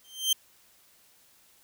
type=tone with exponential growth; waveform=sawtooth; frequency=3137 Hz; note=G7; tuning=1 cent sharp; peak=-16 dBFS; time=0.04-0.33 s; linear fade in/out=5 ms; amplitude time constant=63 ms; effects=white hiss -61 dBFS RMS until 1.63 s